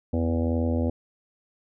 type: harmonic tone with a mistuned harmonic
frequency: 82.41 Hz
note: E2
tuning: in tune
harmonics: 1 / 3 / 4 / 5 / 6 / 7 / 8 / 9 / 10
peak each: -25 / -26 / -34 / -42 / -32 / -34 / -46 / -43 / -46 dBFS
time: 0.13-0.9 s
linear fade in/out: 5 ms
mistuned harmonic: 1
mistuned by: +59 cents
effects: none